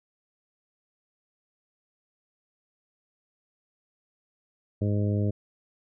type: harmonic tone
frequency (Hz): 103.1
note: G#2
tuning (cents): -12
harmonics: 1 / 2 / 3 / 4 / 5 / 6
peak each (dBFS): -24 / -30 / -34 / -36 / -38 / -40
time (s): 4.81-5.31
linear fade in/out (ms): 10
effects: none